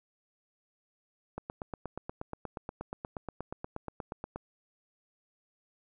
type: click train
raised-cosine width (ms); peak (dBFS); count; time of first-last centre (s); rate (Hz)
1; -23; 26; 1.38-4.36; 8.39
effects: none